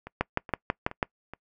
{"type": "two click trains", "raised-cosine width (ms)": 0.5, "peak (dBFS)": [-9, -24], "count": [6, 4], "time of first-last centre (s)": [[0.21, 1.028], [0.07, 1.336]], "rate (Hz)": [6.11, 2.37], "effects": ["noise-tail reverb RT60 0.1 s tail -25 dB re dry"]}